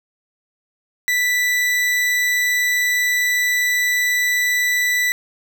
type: tone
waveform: 40% pulse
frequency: 1975.5 Hz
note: B6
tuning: in tune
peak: -15 dBFS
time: 1.08-5.12 s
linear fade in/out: 0 ms
effects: none